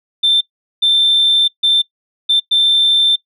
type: tone bursts at uneven times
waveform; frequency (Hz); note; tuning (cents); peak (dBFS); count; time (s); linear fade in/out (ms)
sine; 3564; A7; +22; -8; 5; 0.23-0.41 / 0.82-1.48 / 1.63-1.82 / 2.29-2.4 / 2.51-3.16; 10
effects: noise-tail reverb RT60 0.1 s tail -20 dB re dry + tanh soft clip ceiling -5 dBFS